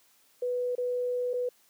sine tone with dropouts, 493.9 Hz, B4, in tune, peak -27 dBFS, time 0.42-1.49 s, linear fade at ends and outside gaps 5 ms, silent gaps 0.753-0.78 / 1.334-1.338 s, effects white hiss -64 dBFS RMS until 1.69 s + high-pass 150 Hz 12 dB/octave

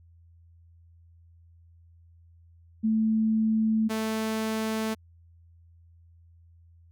sine / sawtooth tone pair in turn, 220 / 220 Hz, A3 / A3, 0 / 0 cents, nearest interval unison, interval 0 cents, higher neither, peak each -21 / -23 dBFS, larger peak first, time 2.83-3.89 / 3.89-4.95 s, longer neither, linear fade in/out 20 ms, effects added 84 Hz sine -53 dBFS peak until 6.91 s

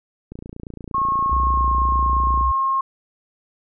click train, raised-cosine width 3 ms, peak -21 dBFS, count 61, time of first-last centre 0.32-2.411 s, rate 28.7 Hz
sine tone with pitch glide, 1086 to 1073.5 Hz, C#6 to C6, -36 to +44 cents, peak -17 dBFS, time 0.94-2.81 s, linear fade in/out 5 ms, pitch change -20 cents, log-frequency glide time 1.34-1.69 s
sine tone with vibrato, 63.4 Hz, B1, 46 cents sharp, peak -19 dBFS, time 1.31-2.52 s, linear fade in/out 10 ms, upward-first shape sine, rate 1.7 Hz, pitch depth 17 cents each way
effects none

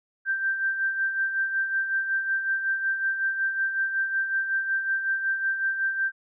sine tone with tremolo, 1570 Hz, G6, 2 cents sharp, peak -21 dBFS, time 0.25-6.12 s, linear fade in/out 50 ms, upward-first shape sine, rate 5.4 Hz, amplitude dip 55%, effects none

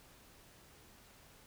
silence, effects pink hiss -61 dBFS RMS until 1.46 s

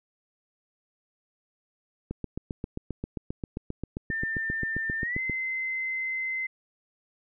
click train, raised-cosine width 3 ms, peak -19 dBFS, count 25, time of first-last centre 2.11-5.297 s, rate 7.53 Hz
sine tone with pitch glide, 1795 to 2062 Hz, A6 to C7, +34 to -26 cents, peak -28 dBFS, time 4.1-6.47 s, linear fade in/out 10 ms, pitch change +240 cents, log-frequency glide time 5-5.19 s
effects none

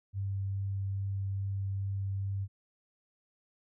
sine tone with vibrato, 98 Hz, G2, in tune, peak -31 dBFS, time 0.13-2.48 s, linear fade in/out 50 ms, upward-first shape triangle, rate 2.4 Hz, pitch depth 8 cents each way, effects none

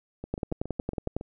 two click trains, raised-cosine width 2 ms, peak -23 / -15 dBFS, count 8 / 10, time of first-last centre 0.24-1.211 / 0.34-1.166 s, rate 7.21 / 10.9 Hz, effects none

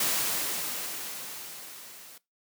white noise with level ramp, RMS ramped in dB -26 to -49 dBFS, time 0-2.18 s, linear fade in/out 5 ms, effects noise-tail reverb RT60 0.2 s tail -20 dB re dry + high-pass 150 Hz 12 dB/octave

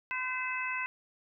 harmonic tone with a mistuned harmonic, 510 Hz, C5, 44 cents flat, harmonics 2 / 3 / 4 / 5, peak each -38 / -38 / -37 / -36 dBFS, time 0.11-0.86 s, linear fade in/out 0 ms, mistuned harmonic 5, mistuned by +33 cents, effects none

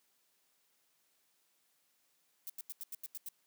violet noise bursts, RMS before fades -43 dBFS, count 8, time 2.47-3.287 s, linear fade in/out 0 ms, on 26 ms, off 87 ms, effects white hiss -75 dBFS RMS until 3.46 s + high-pass 150 Hz 12 dB/octave

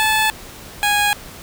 15% pulse tone pair in turn, 869 / 825.3 Hz, A5 / G#5, -22 / -11 cents, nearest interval minor second, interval 89 cents, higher first, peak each -8 dBFS, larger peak neither, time 0-0.3 / 0.83-1.13 s, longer neither, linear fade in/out 0 ms, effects pink hiss -37 dBFS RMS until 1.42 s

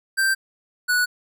square tone pair in turn, 1568 / 1472.7 Hz, G6 / F#6, 0 / -9 cents, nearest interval minor second, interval 109 cents, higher first, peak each -18 dBFS, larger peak neither, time 0.17-0.35 / 0.88-1.06 s, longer neither, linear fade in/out 20 ms, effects none

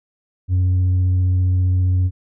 triangle tone with tanh clipping, 91.5 Hz, F#2, 19 cents flat, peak -14 dBFS, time 0.48-2.11 s, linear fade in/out 50 ms, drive 7 dB, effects none

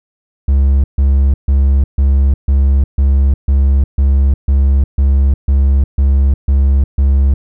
triangle tone bursts, 68.4 Hz, C#2, 23 cents flat, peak -5 dBFS, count 14, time 0.48-7.34 s, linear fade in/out 5 ms, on 360 ms, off 140 ms, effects none

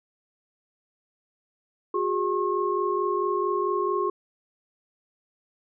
sine tone cluster, 363.2 / 407.7 / 1080 Hz, F#4 / G#4 / C#6, -32 / -32 / -45 cents, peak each -27 dBFS, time 1.94-4.1 s, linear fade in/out 5 ms, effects none

